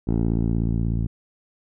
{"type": "tone with low-pass filter sweep", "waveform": "10% pulse", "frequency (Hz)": 56.6, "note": "A1", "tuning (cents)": 50, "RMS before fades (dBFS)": -22, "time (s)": [0.07, 1.07], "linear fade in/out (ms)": 10, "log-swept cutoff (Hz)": [410, 150], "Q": 0.81, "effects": []}